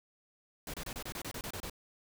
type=noise bursts; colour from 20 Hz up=pink; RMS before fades=-41 dBFS; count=11; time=0.67-1.698 s; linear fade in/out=2 ms; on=68 ms; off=28 ms; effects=none